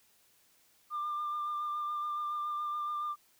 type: tone with vibrato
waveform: sine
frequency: 1195 Hz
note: D6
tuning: 30 cents sharp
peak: -31 dBFS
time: 0.9-3.16 s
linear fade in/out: 50 ms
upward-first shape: sine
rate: 7.1 Hz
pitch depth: 18 cents each way
effects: tanh soft clip ceiling -30 dBFS + white hiss -67 dBFS RMS until 3.39 s